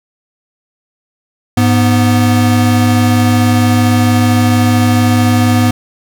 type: tone pair together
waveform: square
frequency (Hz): 103.33 / 245.6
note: G#2 / B3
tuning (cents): -8 / -9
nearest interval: octave + minor third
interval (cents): 1499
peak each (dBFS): -11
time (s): 1.57-5.71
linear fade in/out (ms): 5
effects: none